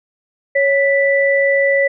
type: tone pair together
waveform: sine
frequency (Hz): 554.4 / 1975.7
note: C#5 / B6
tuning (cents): 0 / 0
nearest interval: octave + minor seventh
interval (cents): 2200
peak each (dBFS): -13 / -15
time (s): 0.55-1.88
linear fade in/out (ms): 10
effects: none